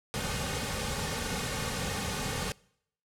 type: noise with comb filter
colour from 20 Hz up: pink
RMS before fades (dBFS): -33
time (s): 0.14-2.52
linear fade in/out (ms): 0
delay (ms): 3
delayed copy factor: -0.7
effects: noise-tail reverb RT60 0.7 s tail -24 dB re dry + low-pass 10000 Hz 12 dB/octave